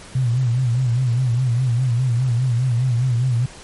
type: tone with vibrato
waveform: sine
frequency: 123.47 Hz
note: B2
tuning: in tune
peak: -15 dBFS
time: 0.15-3.46 s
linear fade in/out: 5 ms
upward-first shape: sine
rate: 4.9 Hz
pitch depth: 110 cents each way
effects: pink hiss -40 dBFS RMS until 3.63 s + MP3 48 kbps